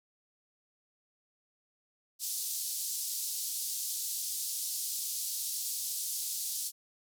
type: band-pass noise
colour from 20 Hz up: white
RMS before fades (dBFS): -36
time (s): 2.19-6.72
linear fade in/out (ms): 50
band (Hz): 4300 to 14000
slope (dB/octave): 24
effects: none